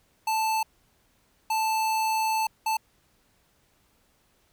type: tone bursts at uneven times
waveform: square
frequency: 880 Hz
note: A5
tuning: in tune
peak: -24 dBFS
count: 3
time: 0.27-0.63 / 1.5-2.47 / 2.66-2.77 s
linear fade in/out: 5 ms
effects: pink hiss -66 dBFS RMS until 4.52 s